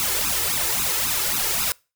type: noise with flanger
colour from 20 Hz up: white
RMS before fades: -23 dBFS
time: 0-1.72 s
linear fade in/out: 0 ms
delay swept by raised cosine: 0.77 to 2.37 ms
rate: 3.7 Hz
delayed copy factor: +0.9
effects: noise-tail reverb RT60 0.3 s tail -25 dB re dry